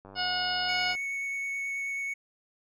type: click train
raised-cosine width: 1 ms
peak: -34 dBFS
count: 89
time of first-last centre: 0.05-0.951 s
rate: 97.7 Hz
type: harmonic tone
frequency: 727 Hz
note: F#5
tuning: 31 cents flat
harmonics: 1 / 2 / 3 / 4 / 5 / 6 / 7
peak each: -33 / -33 / -41 / -33 / -44 / -37 / -34 dBFS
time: 0.15-0.96 s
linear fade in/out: 50 ms
type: tone with vibrato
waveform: triangle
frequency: 2217 Hz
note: C#7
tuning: in tune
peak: -29 dBFS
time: 0.68-2.14 s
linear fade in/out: 10 ms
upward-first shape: triangle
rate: 9.3 Hz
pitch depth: 9 cents each way
effects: none